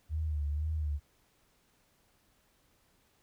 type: tone with vibrato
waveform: sine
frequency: 75.6 Hz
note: D#2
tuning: 49 cents flat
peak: -30 dBFS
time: 0.09-1 s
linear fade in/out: 50 ms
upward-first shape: sine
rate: 2 Hz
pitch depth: 74 cents each way
effects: pink hiss -70 dBFS RMS until 3.22 s